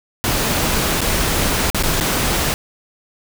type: noise with dropouts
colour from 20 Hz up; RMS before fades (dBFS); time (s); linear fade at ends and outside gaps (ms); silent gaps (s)
pink; -18; 0.24-2.54; 0; 1.007-1.015 / 1.701-1.746 / 1.826-1.835 / 2.001-2.009
effects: none